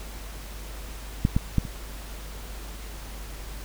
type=clicks; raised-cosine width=5 ms; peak=-7 / -9 / -8 / -22 dBFS; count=4; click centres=1.251 / 1.365 / 1.583 / 1.652 s; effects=added 50 Hz sine -37 dBFS peak until 3.64 s + pink hiss -43 dBFS RMS until 3.64 s